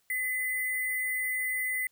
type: tone with sample-and-hold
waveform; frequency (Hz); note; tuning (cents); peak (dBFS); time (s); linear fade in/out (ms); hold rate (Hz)
sine; 2022; B6; +40; -28; 0.1-1.87; 2; 11025
effects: white hiss -71 dBFS RMS until 1.91 s